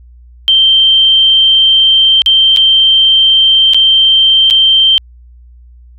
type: tone with dropouts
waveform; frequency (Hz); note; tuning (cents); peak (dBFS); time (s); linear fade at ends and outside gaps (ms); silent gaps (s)
sine; 3136; G7; 0; -4; 0.48-4.98; 0; 2.219-2.261 / 2.563-2.571 / 3.735-3.745 / 4.501-4.508
effects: added 60 Hz sine -35 dBFS peak until 5.98 s